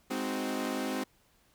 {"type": "chord", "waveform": "sawtooth", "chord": "Ab dominant seventh", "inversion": "none", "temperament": "equal with one note detuned", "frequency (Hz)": [207.7, 260.3, 311.1, 370], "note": ["Ab3", "C4", "Eb4", "Gb4"], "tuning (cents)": [0, -9, 0, 0], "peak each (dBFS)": [-35, -30, -35, -36], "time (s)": [0.1, 1.04], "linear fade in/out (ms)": 10, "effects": ["pink hiss -67 dBFS RMS until 1.54 s"]}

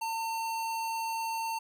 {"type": "tone", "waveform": "square", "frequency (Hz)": 904, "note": "A5", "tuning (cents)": 47, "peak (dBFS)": -32, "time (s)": [0.01, 1.59], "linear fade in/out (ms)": 10, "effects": []}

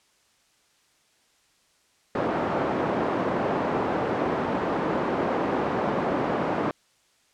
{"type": "band-pass noise", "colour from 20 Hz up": "pink", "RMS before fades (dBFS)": -26, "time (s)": [2.15, 6.71], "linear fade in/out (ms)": 2, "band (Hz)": [250, 1000], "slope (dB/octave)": 12, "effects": ["white hiss -64 dBFS RMS until 7.33 s", "low-pass 8000 Hz 12 dB/octave"]}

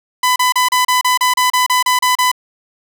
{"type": "tone bursts", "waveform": "sawtooth", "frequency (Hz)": 1002, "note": "B5", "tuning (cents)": 25, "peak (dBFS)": -7, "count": 13, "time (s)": [0.23, 2.316], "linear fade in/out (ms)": 5, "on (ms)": 130, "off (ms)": 33, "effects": []}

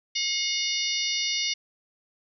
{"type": "harmonic tone with a mistuned harmonic", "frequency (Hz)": 720, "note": "F#5", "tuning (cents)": -47, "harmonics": [3, 4, 5, 6, 7, 8], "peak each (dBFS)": [-32, -32, -32, -32, -32, -32], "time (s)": [0.15, 1.54], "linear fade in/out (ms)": 10, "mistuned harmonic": 6, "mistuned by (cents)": 59, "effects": []}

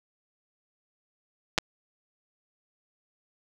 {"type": "clicks", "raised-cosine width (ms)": 0.2, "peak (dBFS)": -6, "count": 2, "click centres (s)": [1.579, 1.585], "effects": ["7-bit"]}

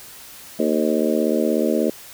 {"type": "harmonic tone with a mistuned harmonic", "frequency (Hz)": 76.6, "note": "D#2", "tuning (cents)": -27, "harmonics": [3, 4, 5, 6, 7, 8], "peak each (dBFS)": [-22, -23, -24, -25, -25, -26], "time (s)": [0.59, 1.9], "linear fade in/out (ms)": 5, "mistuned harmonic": 8, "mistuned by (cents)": 20, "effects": ["white hiss -41 dBFS RMS until 2.13 s"]}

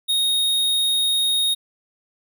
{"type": "tone", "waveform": "square", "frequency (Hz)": 3729, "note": "A#7", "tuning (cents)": 0, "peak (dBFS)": -18, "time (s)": [0.08, 1.55], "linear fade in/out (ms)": 20, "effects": []}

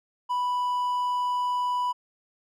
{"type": "tone", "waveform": "triangle", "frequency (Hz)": 987.8, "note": "B5", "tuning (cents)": 0, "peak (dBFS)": -22, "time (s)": [0.29, 1.93], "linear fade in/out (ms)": 20, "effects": []}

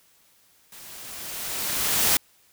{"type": "noise with level ramp", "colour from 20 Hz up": "white", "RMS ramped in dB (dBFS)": [-45, -19], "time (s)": [0.72, 2.17], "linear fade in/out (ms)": 2, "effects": ["white hiss -60 dBFS RMS until 2.52 s"]}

